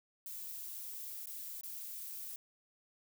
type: noise with dropouts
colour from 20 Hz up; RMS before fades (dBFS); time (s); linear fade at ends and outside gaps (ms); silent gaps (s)
violet; -45; 0.26-2.36; 2; 1.259-1.269 / 1.611-1.633
effects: none